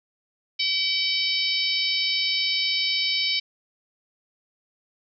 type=harmonic tone with a mistuned harmonic; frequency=764 Hz; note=G5; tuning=45 cents flat; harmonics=3 / 4 / 5 / 6 / 7; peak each=-28 / -28 / -28 / -28 / -28 dBFS; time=0.59-3.4 s; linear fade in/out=10 ms; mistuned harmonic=7; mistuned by=-21 cents; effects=none